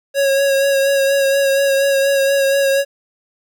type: tone with vibrato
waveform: square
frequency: 550 Hz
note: C#5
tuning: 14 cents flat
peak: -13 dBFS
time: 0.14-2.85 s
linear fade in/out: 50 ms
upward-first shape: sine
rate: 4.2 Hz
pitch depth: 23 cents each way
effects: 9-bit